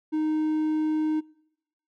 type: tone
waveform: triangle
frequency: 310 Hz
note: D#4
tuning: 6 cents flat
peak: -21 dBFS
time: 0.12-1.21 s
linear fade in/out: 20 ms
effects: noise-tail reverb RT60 0.9 s tail -25 dB re dry